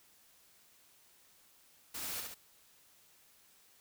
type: noise with echo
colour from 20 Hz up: white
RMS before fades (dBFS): -42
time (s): 1.94-2.21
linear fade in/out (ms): 10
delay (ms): 68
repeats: 2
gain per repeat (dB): -3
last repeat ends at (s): 2.346
effects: white hiss -65 dBFS RMS until 3.8 s